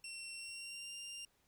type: tone with pitch glide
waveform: 20% pulse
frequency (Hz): 2720 to 2792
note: F7 to F7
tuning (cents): -46 to -1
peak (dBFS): -40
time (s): 0.04-1.25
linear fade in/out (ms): 2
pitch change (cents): +45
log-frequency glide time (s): 0.34-0.93
effects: pink hiss -75 dBFS RMS until 1.47 s